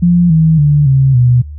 sine tone with pitch steps, 174.61 / 160.12 / 146.83 / 134.64 / 123.47 Hz, F3 / D#3 / D3 / C3 / B2, 0 / +50 / 0 / +50 / 0 cents, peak -5 dBFS, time 0.02-1.42 s, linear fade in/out 10 ms, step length 280 ms, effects noise-tail reverb RT60 0.1 s tail -24 dB re dry + added 74 Hz sine -24 dBFS peak until 1.58 s

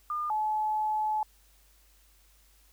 sine tone pair in turn, 1209 / 858.4 Hz, D6 / A5, +50 / -43 cents, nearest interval tritone, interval 593 cents, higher first, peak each -29 / -26 dBFS, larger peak second, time 0.1-0.3 / 0.3-1.23 s, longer second, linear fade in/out 2 ms, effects added 50 Hz sine -61 dBFS peak until 2.72 s + white hiss -64 dBFS RMS until 2.72 s

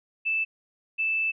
sine tone pair in turn, 2637 / 2637 Hz, E7 / E7, 0 / 0 cents, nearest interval unison, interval 0 cents, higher neither, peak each -23 dBFS, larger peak neither, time 0.25-0.45 / 0.98-1.32 s, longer second, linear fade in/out 20 ms, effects none

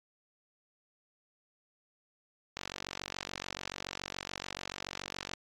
click train, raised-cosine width 0.2 ms, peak -19 dBFS, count 131, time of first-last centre 2.57-5.336 s, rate 47 Hz, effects AAC 48 kbps

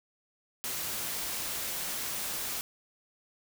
white noise, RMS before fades -35 dBFS, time 0.64-2.61 s, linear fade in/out 0 ms, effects none

